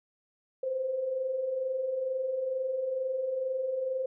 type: tone pair together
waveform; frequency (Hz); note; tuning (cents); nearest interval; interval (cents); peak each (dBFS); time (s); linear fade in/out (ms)
sine; 501 / 523.2; B4 / C5; +25 / 0; minor second; 75; -39 / -29; 0.63-4.06; 5
effects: none